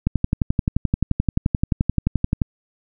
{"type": "click train", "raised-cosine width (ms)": 5, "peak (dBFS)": -5, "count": 28, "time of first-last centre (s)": [0.07, 2.418], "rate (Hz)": 11.5, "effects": []}